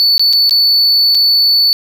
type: tone with dropouts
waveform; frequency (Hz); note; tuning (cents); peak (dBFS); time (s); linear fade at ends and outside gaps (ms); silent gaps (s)
triangle; 4472; C#8; +14; -6; 0-1.73; 0; 0.18-0.195 / 0.328-0.333 / 0.495-0.509 / 1.147-1.151
effects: none